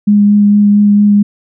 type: tone with vibrato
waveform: sine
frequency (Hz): 205.6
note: G#3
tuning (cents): -17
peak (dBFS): -4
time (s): 0.07-1.23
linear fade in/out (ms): 10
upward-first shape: sine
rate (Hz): 4.4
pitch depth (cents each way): 11
effects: none